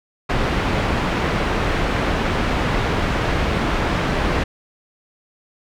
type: low-pass noise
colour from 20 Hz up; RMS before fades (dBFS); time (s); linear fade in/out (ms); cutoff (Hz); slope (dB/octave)
pink; -20; 0.29-4.44; 10; 2500; 12
effects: none